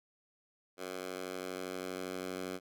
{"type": "tone with high-pass filter sweep", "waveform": "10% pulse", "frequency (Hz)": 92.5, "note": "F#2", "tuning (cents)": 0, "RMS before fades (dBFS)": -41, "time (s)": [0.77, 2.6], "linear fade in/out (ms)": 50, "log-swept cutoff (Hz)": [410, 240], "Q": 0.89, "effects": []}